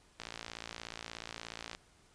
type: click train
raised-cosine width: 0.2 ms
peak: -24 dBFS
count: 89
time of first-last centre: 0.2-1.749 s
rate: 56.8 Hz
effects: pink hiss -65 dBFS RMS until 2.14 s + resampled to 22050 Hz